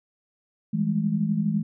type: tone cluster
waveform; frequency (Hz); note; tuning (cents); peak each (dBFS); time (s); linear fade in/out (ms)
sine; 163.2 / 198.8 / 210.8; E3 / G3 / G#3; -17 / +25 / +26; -26 / -29 / -24; 0.73-1.63; 10
effects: none